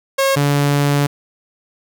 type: tone pair in turn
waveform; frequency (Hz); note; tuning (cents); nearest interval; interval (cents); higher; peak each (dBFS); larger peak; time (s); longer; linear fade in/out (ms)
sawtooth; 543 / 143.32; C#5 / D3; -36 / -42; octave + major seventh; 2306; first; -9; neither; 0.18-0.36 / 0.36-1.07; second; 10
effects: none